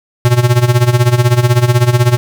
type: tone with tremolo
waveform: square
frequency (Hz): 121.8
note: B2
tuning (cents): -24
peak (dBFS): -5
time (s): 0.25-2.17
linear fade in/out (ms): 0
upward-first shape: sine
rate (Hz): 16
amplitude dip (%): 80
effects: none